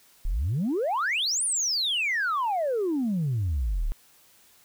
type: exponential two-way sweep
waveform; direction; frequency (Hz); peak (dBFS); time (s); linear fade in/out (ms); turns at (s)
sine; up then down; 31.64 to 9770 to 31.64; -22; 0.25-3.92; 0; 1.44
effects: tanh soft clip ceiling -21 dBFS + white hiss -58 dBFS RMS until 4.64 s